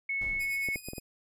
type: tone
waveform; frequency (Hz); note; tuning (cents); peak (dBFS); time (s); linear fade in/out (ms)
sine; 2200; C#7; -14; -29; 0.09-0.76; 5
type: noise with exponential decay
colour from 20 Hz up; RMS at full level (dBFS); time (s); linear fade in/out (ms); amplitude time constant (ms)
brown; -37; 0.21-0.86; 5; 140
type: tone with tremolo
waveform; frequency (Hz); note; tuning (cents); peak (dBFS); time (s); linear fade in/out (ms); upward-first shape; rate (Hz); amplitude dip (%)
5% pulse; 2489; D#7; 0; -29; 0.39-1; 20; sine; 8.7; 70
type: clicks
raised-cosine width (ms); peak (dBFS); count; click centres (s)
2; -26; 5; 0.687 / 0.759 / 0.886 / 0.934 / 0.982
effects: resampled to 32000 Hz